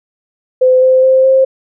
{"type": "tone with pitch steps", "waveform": "sine", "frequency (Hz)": [512, 517.7, 523.4, 529.1], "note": ["C5", "C5", "C5", "C5"], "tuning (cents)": [-38, -18, 0, 19], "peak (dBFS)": -5, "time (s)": [0.61, 1.45], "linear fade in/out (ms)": 10, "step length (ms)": 210, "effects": []}